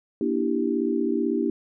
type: chord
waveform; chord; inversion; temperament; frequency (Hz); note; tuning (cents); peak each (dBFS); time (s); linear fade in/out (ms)
sine; E half-diminished seventh; second; equal with one note detuned; 237.8 / 293.7 / 329.6 / 392; Bb3 / D4 / E4 / G4; +35 / 0 / 0 / 0; -27; 0.21-1.5; 2
effects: none